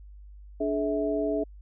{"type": "tone cluster", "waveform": "sine", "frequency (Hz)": [292.4, 425.7, 649], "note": ["D4", "G#4", "E5"], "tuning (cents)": [-7, 43, -27], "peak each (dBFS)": -29, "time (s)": [0.6, 1.44], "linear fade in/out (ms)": 10, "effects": ["added 50 Hz sine -44 dBFS peak until 1.61 s"]}